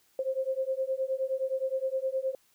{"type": "beating tone pair", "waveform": "sine", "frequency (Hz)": [523.3, 532.9], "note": ["C5", "C5"], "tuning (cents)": [0, 32], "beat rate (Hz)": 9.6, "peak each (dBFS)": -31, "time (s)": [0.19, 2.35], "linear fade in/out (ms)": 2, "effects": ["white hiss -67 dBFS RMS until 2.54 s"]}